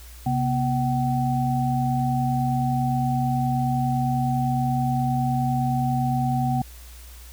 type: tone cluster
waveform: sine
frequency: 132.2 / 241.9 / 760 Hz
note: C3 / B3 / F#5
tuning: +18 / -36 / +46 cents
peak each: -23 / -26 / -25 dBFS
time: 0.26-6.62 s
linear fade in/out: 5 ms
effects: added 60 Hz sine -41 dBFS peak until 7.32 s + white hiss -48 dBFS RMS until 7.32 s